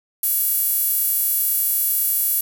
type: tone with high-pass filter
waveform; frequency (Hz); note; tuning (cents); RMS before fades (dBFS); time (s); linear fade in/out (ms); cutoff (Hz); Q
sawtooth; 566; C#5; +36; -20; 0.23-2.41; 5; 12000; 2.6
effects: none